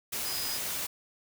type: tone in noise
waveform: sine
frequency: 4978 Hz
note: D#8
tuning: in tune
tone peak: -36 dBFS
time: 0.25-0.58 s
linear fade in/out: 10 ms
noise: white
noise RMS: -34 dBFS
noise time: 0.12-0.87 s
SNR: -5 dB
effects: none